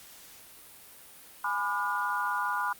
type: chord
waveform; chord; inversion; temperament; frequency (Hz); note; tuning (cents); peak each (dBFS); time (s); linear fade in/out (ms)
sine; G# diminished seventh; none; just; 830.6 / 996.7 / 1196.1 / 1435.3; G#5 / B5 / D6 / F6; 0 / +16 / +31 / +47; -36 / -31 / -34 / -32; 1.44-2.73; 5
effects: white hiss -51 dBFS RMS until 2.79 s + Opus 48 kbps